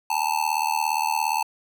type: tone with amplitude modulation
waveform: square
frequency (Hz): 879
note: A5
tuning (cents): -2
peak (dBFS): -18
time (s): 0.1-1.43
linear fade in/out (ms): 5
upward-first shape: sine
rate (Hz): 77.3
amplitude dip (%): 100
effects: none